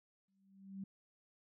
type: tone with exponential growth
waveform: sine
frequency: 194.2 Hz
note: G3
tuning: 16 cents flat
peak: -40 dBFS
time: 0.28-0.84 s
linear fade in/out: 5 ms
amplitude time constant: 120 ms
effects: none